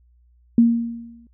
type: tone with exponential decay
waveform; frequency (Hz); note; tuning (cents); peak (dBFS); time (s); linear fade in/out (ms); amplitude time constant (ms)
sine; 233.1; A#3; 0; -8; 0.58-1.27; 2; 150
effects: added 60 Hz sine -53 dBFS peak until 1.33 s